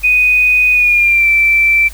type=tone with pitch glide; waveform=sine; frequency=2489 to 2336 Hz; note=D#7 to D7; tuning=0 to -10 cents; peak=-7 dBFS; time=0.03-1.89 s; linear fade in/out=20 ms; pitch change=-110 cents; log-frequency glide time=0.72-1.28 s; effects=added 50 Hz sine -29 dBFS peak until 1.93 s + white hiss -37 dBFS RMS until 1.93 s